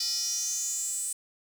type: tone with high-pass filter sweep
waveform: square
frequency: 273.4 Hz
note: C#4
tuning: 24 cents flat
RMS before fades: -31 dBFS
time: 0-1.13 s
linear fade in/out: 5 ms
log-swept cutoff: 4900 to 8500 Hz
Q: 7.8
effects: none